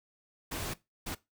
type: noise bursts at uneven times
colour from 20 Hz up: pink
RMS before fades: -37 dBFS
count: 2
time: 0.51-0.74 / 1.06-1.15 s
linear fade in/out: 10 ms
effects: noise-tail reverb RT60 0.2 s tail -18 dB re dry